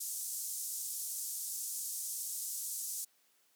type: band-pass noise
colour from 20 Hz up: pink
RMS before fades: -40 dBFS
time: 0-3.05 s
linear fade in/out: 10 ms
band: 6600 to 14000 Hz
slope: 24 dB/octave
effects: white hiss -71 dBFS RMS until 3.55 s + high-pass 200 Hz 12 dB/octave

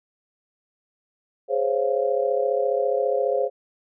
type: chord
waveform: sine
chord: Db major seventh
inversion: second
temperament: just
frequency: 415.8 / 519.7 / 554.4 / 693 Hz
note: Ab4 / C5 / Db5 / F5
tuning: +2 / -12 / 0 / -14 cents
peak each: -26 / -23 / -25 / -29 dBFS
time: 1.48-3.5 s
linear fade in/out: 50 ms
effects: none

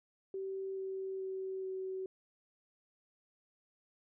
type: tone with pitch steps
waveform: sine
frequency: 385.2 / 382.8 / 380.3 / 377.9 Hz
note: G4 / G4 / F#4 / F#4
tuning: -30 / -41 / +48 / +37 cents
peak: -37 dBFS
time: 0.34-2.06 s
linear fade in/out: 2 ms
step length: 430 ms
effects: none

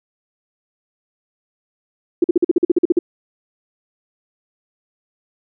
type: tone bursts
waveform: sine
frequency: 347.3 Hz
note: F4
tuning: 10 cents flat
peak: -8 dBFS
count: 12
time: 2.22-2.99 s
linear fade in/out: 5 ms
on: 22 ms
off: 46 ms
effects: none

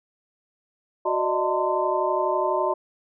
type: tone cluster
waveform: sine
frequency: 369.4 / 598 / 630 / 901 / 1034 Hz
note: F#4 / D5 / D#5 / A5 / C6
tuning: -3 / +31 / +21 / +41 / -21 cents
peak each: -27 dBFS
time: 1.05-2.74 s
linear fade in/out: 10 ms
effects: none

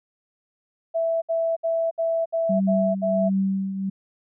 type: tone bursts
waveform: sine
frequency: 660 Hz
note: E5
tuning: 2 cents sharp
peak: -20 dBFS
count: 7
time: 0.94-3.296 s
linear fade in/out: 20 ms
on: 280 ms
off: 66 ms
type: tone with tremolo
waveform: sine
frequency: 193.4 Hz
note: G3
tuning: 23 cents flat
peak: -18 dBFS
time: 2.49-3.9 s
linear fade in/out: 10 ms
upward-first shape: triangle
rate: 1.4 Hz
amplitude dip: 65%
effects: none

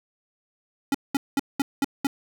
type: tone bursts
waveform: square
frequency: 277.2 Hz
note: C#4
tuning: in tune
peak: -20 dBFS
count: 6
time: 0.92-2.07 s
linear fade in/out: 2 ms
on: 25 ms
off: 200 ms
effects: none

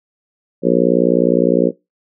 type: harmonic tone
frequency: 59.9 Hz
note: A#1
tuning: 48 cents sharp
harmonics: 3 / 4 / 5 / 6 / 7 / 8 / 9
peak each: -18 / -18 / -18 / -18 / -18 / -18 / -18 dBFS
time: 0.62-1.72 s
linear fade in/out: 50 ms
effects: noise-tail reverb RT60 0.2 s tail -21 dB re dry

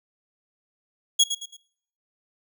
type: tone with echo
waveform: 25% pulse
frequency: 3322 Hz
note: G#7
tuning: in tune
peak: -11 dBFS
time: 1.19-1.24 s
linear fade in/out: 10 ms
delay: 110 ms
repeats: 3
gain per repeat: -9 dB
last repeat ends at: 1.57 s
effects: noise-tail reverb RT60 0.6 s tail -20 dB re dry

